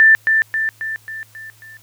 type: tone with echo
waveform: sine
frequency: 1774 Hz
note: A6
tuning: 14 cents sharp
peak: -6 dBFS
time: 0-0.15 s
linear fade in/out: 0 ms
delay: 270 ms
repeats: 6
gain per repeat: -5 dB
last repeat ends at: 1.77 s
effects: added 108 Hz sine -51 dBFS peak until 1.82 s + white hiss -51 dBFS RMS until 1.82 s